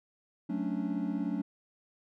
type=chord; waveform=triangle; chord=D major seventh; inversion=first; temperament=equal; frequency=185 / 220 / 277.2 / 293.7 Hz; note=F#3 / A3 / C#4 / D4; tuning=0 / 0 / 0 / 0 cents; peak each=-34 dBFS; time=0.49-1.42 s; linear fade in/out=10 ms; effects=none